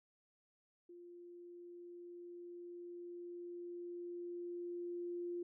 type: tone with level ramp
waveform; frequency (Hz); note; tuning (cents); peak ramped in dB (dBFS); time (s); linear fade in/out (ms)
sine; 349.2; F4; 0; -53 to -39; 0.89-5.43; 5
effects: none